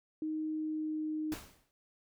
sine tone with pitch glide, 311.6 to 309.4 Hz, D#4 to D#4, +3 to -10 cents, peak -33 dBFS, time 0.22-1.34 s, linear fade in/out 2 ms, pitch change -13 cents, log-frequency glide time 0.46-1.06 s
pink noise with exponential decay, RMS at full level -41 dBFS, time 1.32-1.71 s, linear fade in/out 0 ms, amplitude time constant 84 ms
effects none

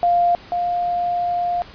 sine tone pair in turn, 698.5 / 703.4 Hz, F5 / F5, 0 / +12 cents, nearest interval unison, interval 12 cents, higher second, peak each -13 / -18 dBFS, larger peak first, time 0.03-0.35 / 0.52-1.62 s, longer second, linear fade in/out 0 ms, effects pink hiss -42 dBFS RMS until 1.74 s + resampled to 11025 Hz

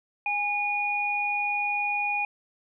sine tone pair together, 823 / 2450 Hz, G#5 / D#7, -16 / -27 cents, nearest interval octave + perfect fifth, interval 1889 cents, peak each -29 / -26 dBFS, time 0.26-2.25 s, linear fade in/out 2 ms, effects none

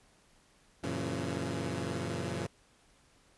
15% pulse chord, F# dominant seventh, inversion none, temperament equal with one note detuned, 92.5 / 116.54 / 138.59 / 168.18 Hz, F#2 / A#2 / C#3 / E3, 0 / 0 / 0 / +35 cents, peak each -33 dBFS, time 0.83-2.47 s, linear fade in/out 10 ms, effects pink hiss -65 dBFS RMS until 3.37 s + resampled to 24000 Hz

